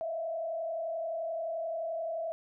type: tone with frequency modulation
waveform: sine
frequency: 659.3 Hz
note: E5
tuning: in tune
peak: -32 dBFS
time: 0.01-2.32 s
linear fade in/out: 0 ms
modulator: 31.5 Hz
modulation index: 0.78
effects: none